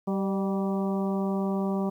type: harmonic tone with a mistuned harmonic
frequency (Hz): 193.9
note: G3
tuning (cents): -19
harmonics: 1 / 2 / 3 / 4 / 5 / 6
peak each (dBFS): -26 / -32 / -36 / -38 / -40 / -42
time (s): 0.07-1.9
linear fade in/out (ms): 10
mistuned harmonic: 3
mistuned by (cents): +44
effects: 10-bit